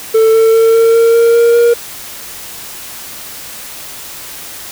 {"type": "tone with pitch steps", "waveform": "triangle", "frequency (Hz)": [444.2, 448.1, 452, 455.9, 459.9, 463.9, 467.9, 472], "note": ["A4", "A4", "A4", "A#4", "A#4", "A#4", "A#4", "A#4"], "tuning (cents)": [16, 32, 47, -39, -23, -8, 6, 22], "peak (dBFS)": -3, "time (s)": [0.14, 1.74], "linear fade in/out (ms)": 10, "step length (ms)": 200, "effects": ["white hiss -28 dBFS RMS until 4.71 s"]}